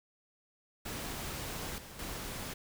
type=noise with level steps; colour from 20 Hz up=pink; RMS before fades=-40 / -49 / -41 dBFS; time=0.85-2.54 s; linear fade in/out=10 ms; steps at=1.78 / 1.99 s; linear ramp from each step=2 ms; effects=none